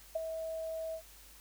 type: tone with ADSR envelope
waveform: sine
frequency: 646 Hz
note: E5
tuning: 35 cents flat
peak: -28 dBFS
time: 0.15-1.02 s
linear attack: 8 ms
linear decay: 19 ms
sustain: -8 dB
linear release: 81 ms
effects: added 50 Hz sine -59 dBFS peak until 1.4 s + white hiss -57 dBFS RMS until 1.4 s